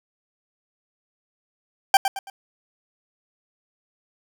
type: tone with echo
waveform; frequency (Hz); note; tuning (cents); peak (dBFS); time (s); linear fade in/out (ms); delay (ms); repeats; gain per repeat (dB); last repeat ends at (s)
40% pulse; 784; G5; 0; -9; 1.94-1.97; 2; 110; 3; -9; 2.3
effects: none